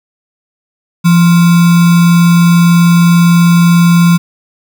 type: tone with sample-and-hold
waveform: sine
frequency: 171.6 Hz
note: F3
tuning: 30 cents flat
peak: -3 dBFS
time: 1.04-4.18 s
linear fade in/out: 20 ms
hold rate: 1225 Hz
effects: none